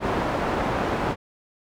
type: low-pass noise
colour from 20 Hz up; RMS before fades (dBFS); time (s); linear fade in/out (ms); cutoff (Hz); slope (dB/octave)
white; -25; 0-1.16; 50; 910; 12
effects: none